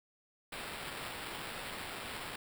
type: noise with sample-and-hold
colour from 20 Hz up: white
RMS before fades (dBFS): -43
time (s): 0.52-2.36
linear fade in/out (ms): 5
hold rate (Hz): 6300
effects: none